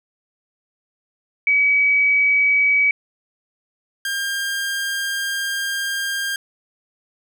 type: tone pair in turn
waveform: sine / sawtooth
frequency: 2275 / 1603.6 Hz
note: C#7 / G6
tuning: +44 / +39 cents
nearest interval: tritone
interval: 605 cents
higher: first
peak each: -13 / -18 dBFS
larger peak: first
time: 1.47-2.91 / 4.05-6.36 s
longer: second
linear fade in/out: 2 ms
effects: none